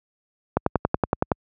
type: click train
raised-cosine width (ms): 1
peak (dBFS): -4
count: 9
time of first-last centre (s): 0.57-1.318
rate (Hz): 10.7
effects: high-pass 60 Hz 12 dB/octave